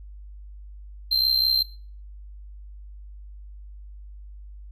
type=tone with amplitude modulation; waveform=triangle; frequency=4141 Hz; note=C8; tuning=19 cents flat; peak=-14 dBFS; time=1.11-1.63 s; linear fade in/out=10 ms; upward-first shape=sine; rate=65 Hz; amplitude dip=65%; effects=noise-tail reverb RT60 0.4 s tail -17 dB re dry + added 50 Hz sine -39 dBFS peak until 4.71 s